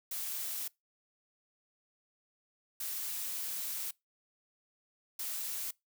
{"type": "noise bursts at uneven times", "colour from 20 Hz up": "blue", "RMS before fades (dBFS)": -38, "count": 3, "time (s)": [[0.11, 0.68], [2.8, 3.91], [5.19, 5.71]], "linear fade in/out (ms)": 5, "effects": ["noise-tail reverb RT60 0.2 s tail -24 dB re dry"]}